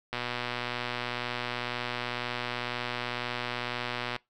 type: click train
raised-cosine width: 0.3 ms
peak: -16 dBFS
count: 493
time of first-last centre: 0.13-4.163 s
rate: 122 Hz
effects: noise-tail reverb RT60 0.2 s tail -23 dB re dry